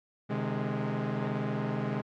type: chord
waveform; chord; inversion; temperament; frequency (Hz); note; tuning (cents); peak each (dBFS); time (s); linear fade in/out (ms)
sawtooth; Ab major; first; equal with one note detuned; 130.81 / 152.19 / 207.7; C3 / Eb3 / Ab3; 0 / -38 / 0; -30 / -32 / -29; 0.29-2.02; 20
effects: low-pass 2000 Hz 12 dB/octave + AAC 64 kbps